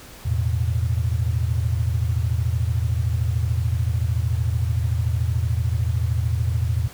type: chord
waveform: sine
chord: E suspended fourth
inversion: none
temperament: equal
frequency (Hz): 82.41 / 110 / 123.47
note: E2 / A2 / B2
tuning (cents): 0 / 0 / 0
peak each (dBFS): -22 / -23 / -26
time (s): 0.25-6.88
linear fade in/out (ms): 10
effects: pink hiss -43 dBFS RMS until 6.93 s